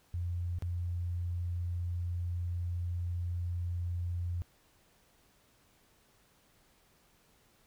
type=tone with dropouts; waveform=sine; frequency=87.4 Hz; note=F2; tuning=2 cents sharp; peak=-32 dBFS; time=0.14-4.42 s; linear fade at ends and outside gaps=0 ms; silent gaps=0.586-0.623 s; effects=pink hiss -67 dBFS RMS until 7.66 s